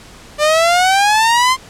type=exponential sweep; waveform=sawtooth; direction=up; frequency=590 to 1056 Hz; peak=-6 dBFS; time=0.38-1.57 s; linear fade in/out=50 ms; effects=pink hiss -39 dBFS RMS until 1.69 s + low-pass 9000 Hz 12 dB/octave